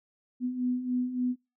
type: beating tone pair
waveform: sine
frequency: 246.9 / 250.4 Hz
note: B3 / B3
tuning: 0 / +24 cents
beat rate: 3.5 Hz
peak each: -34 / -28 dBFS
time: 0.4-1.36 s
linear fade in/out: 50 ms
effects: noise-tail reverb RT60 0.3 s tail -25 dB re dry